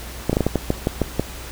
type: clicks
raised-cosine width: 2 ms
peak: -4 dBFS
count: 10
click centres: 0.296 / 0.33 / 0.369 / 0.407 / 0.466 / 0.557 / 0.704 / 0.871 / 1.017 / 1.196 s
effects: added 60 Hz sine -35 dBFS peak until 1.51 s + pink hiss -36 dBFS RMS until 1.51 s